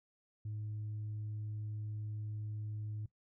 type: tone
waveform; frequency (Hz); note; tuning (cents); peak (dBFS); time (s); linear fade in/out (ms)
sine; 106.4; G#2; +42; -37; 0.45-3.06; 5
effects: noise-tail reverb RT60 0.1 s tail -19 dB re dry + tanh soft clip ceiling -36 dBFS